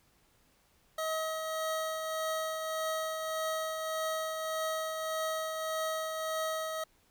25% pulse tone with tremolo, 636 Hz, D#5, 38 cents sharp, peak -27 dBFS, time 0.98-6.84 s, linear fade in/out 5 ms, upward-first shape triangle, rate 1.7 Hz, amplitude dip 40%, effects pink hiss -68 dBFS RMS until 7.1 s

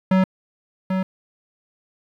square tone with echo, 187.9 Hz, F#3, 27 cents sharp, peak -14 dBFS, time 0.11-0.24 s, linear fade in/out 5 ms, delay 790 ms, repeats 1, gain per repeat -6 dB, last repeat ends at 1.03 s, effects low-pass 2000 Hz 12 dB/octave + 9-bit

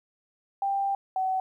sine tone pair in turn, 790 / 755.1 Hz, G5 / F#5, +13 / +35 cents, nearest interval minor second, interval 78 cents, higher first, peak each -24 dBFS, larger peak neither, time 0.62-0.95 / 1.16-1.4 s, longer first, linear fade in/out 2 ms, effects 11-bit

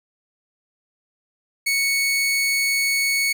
sawtooth tone, 2217 Hz, C#7, in tune, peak -15 dBFS, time 1.66-3.33 s, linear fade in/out 10 ms, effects none

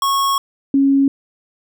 square / sine tone pair in turn, 1100 / 275 Hz, C#6 / C#4, -14 / -14 cents, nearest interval 2 octaves, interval 2400 cents, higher first, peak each -15 / -10 dBFS, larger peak second, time 0.02-0.38 / 0.74-1.08 s, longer first, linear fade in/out 2 ms, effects none

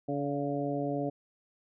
harmonic tone with a mistuned harmonic, 142.8 Hz, D3, 48 cents flat, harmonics 1 / 2 / 3 / 4 / 5, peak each -37 / -33 / -37 / -36 / -38 dBFS, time 0.08-1.1 s, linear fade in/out 10 ms, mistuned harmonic 5, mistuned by -30 cents, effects none

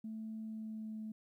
sine tone with pitch glide, 220 to 217.5 Hz, A3 to A3, 0 to -20 cents, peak -40 dBFS, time 0.04-1.12 s, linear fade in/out 5 ms, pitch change -20 cents, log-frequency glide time 0.4-0.99 s, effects tanh soft clip ceiling -36 dBFS + 13-bit

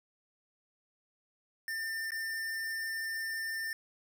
square tone with dropouts, 1797 Hz, A6, 36 cents sharp, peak -35 dBFS, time 1.68-3.73 s, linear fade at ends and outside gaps 1 ms, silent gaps 2.106-2.119 s, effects none

